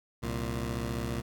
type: tone pair together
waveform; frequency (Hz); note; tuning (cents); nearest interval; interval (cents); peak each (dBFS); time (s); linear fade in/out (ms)
15% pulse; 65.41 / 116.24; C2 / A#2; 0 / -4; minor seventh; 996; -28; 0.22-1.22; 20
effects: none